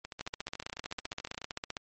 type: two click trains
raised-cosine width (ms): 0.2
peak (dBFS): -18 / -23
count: 25 / 20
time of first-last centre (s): 0.21-1.768 / 0.05-1.417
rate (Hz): 15.4 / 13.9
effects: MP3 32 kbps